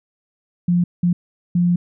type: tone bursts at uneven times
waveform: sine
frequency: 175.4 Hz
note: F3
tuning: 8 cents sharp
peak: -13 dBFS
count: 3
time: 0.68-0.84 / 1.03-1.13 / 1.55-1.76 s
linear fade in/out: 5 ms
effects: none